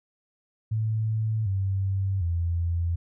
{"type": "tone with pitch steps", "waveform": "sine", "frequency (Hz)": [109.8, 96.7, 85.16], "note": ["A2", "G2", "F2"], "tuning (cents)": [-3, -23, -43], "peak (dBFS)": -23, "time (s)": [0.71, 2.96], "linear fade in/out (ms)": 10, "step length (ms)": 750, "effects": []}